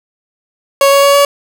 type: tone with pitch steps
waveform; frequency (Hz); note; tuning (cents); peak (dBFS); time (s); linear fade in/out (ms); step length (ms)
30% pulse; 554.4 / 558.6 / 562.8 / 567; C#5 / C#5 / C#5 / C#5; 0 / +13 / +26 / +39; -3; 0.81-1.25; 2; 110
effects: none